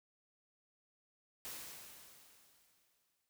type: noise with exponential decay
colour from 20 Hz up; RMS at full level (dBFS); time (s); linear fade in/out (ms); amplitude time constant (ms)
white; -45; 1.45-3.29; 0; 400
effects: none